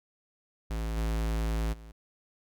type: tone with level steps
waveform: square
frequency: 55 Hz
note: A1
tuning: in tune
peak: -31 / -28 / -46 dBFS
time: 0.7-1.92 s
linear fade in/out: 10 ms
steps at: 0.96 / 1.72 s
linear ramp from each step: 20 ms
effects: none